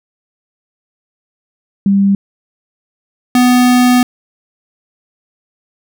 sine / square tone pair in turn, 197.8 / 248.3 Hz, G3 / B3, +16 / +9 cents, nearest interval major third, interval 393 cents, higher second, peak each -7 dBFS, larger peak neither, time 1.86-2.15 / 3.35-4.03 s, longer second, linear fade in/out 2 ms, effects none

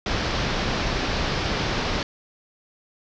pink low-pass noise, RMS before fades -25 dBFS, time 0.06-2.03 s, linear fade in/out 2 ms, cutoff 5600 Hz, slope 48 dB/octave, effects none

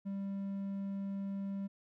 triangle tone, 196.9 Hz, G3, 8 cents sharp, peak -34 dBFS, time 0.05-1.68 s, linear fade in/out 20 ms, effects none

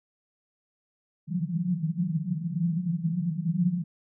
pink band-pass noise, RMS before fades -28 dBFS, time 1.27-3.84 s, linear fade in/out 20 ms, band 160 to 180 Hz, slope 96 dB/octave, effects none

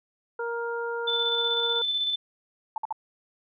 harmonic tone, 468.4 Hz, A#4, 8 cents sharp, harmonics 1 / 2 / 3, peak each -30 / -35 / -34 dBFS, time 0.39-1.82 s, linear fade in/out 5 ms
sine tone with tremolo, 3520 Hz, A7, in tune, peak -23 dBFS, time 1.07-2.16 s, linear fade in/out 10 ms, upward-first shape square, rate 16 Hz, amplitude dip 30%
sine tone bursts, 880 Hz, A5, in tune, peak -26 dBFS, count 3, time 2.76-2.926 s, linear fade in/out 2 ms, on 20 ms, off 53 ms
effects none

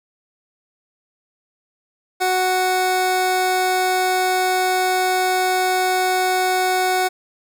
25% pulse tone pair together, 370 / 740 Hz, F#4 / F#5, 0 / 0 cents, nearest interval octave, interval 1200 cents, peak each -17 dBFS, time 2.2-7.09 s, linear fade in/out 20 ms, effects none

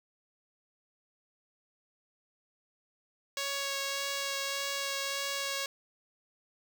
5% pulse tone with vibrato, 554.4 Hz, C#5, in tune, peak -21 dBFS, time 3.37-5.66 s, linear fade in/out 2 ms, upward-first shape sine, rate 1.7 Hz, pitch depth 9 cents each way, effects none

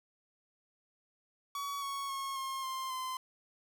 45% pulse tone with pitch steps, 1130 / 1109.9 / 1090.2 / 1070.9 / 1051.9 / 1033.2 Hz, C#6 / C#6 / C#6 / C6 / C6 / C6, +33 / +2 / -29 / +40 / +9 / -22 cents, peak -36 dBFS, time 1.55-3.17 s, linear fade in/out 2 ms, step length 270 ms, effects none

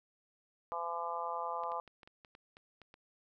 harmonic tone, 169.8 Hz, F3, 48 cents flat, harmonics 3 / 4 / 5 / 6 / 7, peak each -44 / -43 / -41 / -40 / -42 dBFS, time 0.72-1.8 s, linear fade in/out 0 ms
clicks, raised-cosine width 0.3 ms, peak -38 dBFS, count 10, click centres 1.636 / 1.719 / 1.877 / 2.032 / 2.075 / 2.248 / 2.351 / 2.569 / 2.817 / 2.941 s
effects none

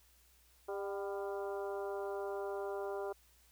harmonic tone with a mistuned harmonic, 199.6 Hz, G3, 32 cents sharp, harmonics 2 / 3 / 4 / 5 / 6 / 7, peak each -39 / -44 / -46 / -50 / -53 / -53 dBFS, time 0.68-3.13 s, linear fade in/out 10 ms, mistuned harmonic 4, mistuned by -45 cents, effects added 60 Hz sine -68 dBFS peak until 3.51 s + white hiss -68 dBFS RMS until 3.51 s

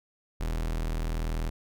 40% pulse tone, 40.32 Hz, E1, 38 cents flat, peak -27 dBFS, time 0.4-1.5 s, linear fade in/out 10 ms, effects none

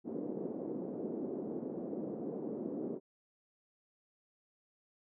white band-pass noise, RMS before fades -40 dBFS, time 0.04-3 s, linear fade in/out 50 ms, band 200 to 430 Hz, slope 24 dB/octave, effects none

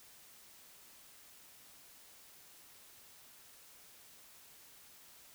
silence, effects white hiss -59 dBFS RMS until 5.34 s

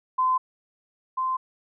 sine tone pair in turn, 1027 / 1037.7 Hz, C6 / C6, -33 / -15 cents, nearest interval unison, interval 18 cents, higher second, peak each -19 / -23 dBFS, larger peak first, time 0.18-0.38 / 1.17-1.37 s, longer neither, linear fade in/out 10 ms, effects none

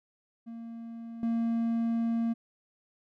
triangle tone with level steps, 230.3 Hz, A#3, 21 cents flat, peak -37 / -24 dBFS, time 0.46-2.34 s, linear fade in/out 20 ms, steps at 1.23 s, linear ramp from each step 2 ms, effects none

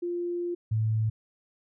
sine tone pair in turn, 348.9 / 109.9 Hz, F4 / A2, -2 / -2 cents, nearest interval octave + minor sixth, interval 2000 cents, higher first, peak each -28 / -23 dBFS, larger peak second, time 0.02-0.55 / 0.71-1.1 s, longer first, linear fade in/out 10 ms, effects none

